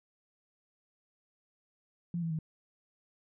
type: tone with pitch steps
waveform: sine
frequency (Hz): 172.2 / 165.09 / 158.27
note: F3 / E3 / D#3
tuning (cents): -24 / +3 / +30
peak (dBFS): -31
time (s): 2.14-2.389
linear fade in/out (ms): 2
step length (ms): 83
effects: none